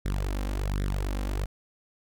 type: tone with flanger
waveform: sawtooth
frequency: 48.69 Hz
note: G1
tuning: 11 cents flat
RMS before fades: -29 dBFS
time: 0.05-1.46 s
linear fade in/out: 10 ms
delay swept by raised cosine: 0.53 to 3.83 ms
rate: 1.3 Hz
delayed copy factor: +0.8
effects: none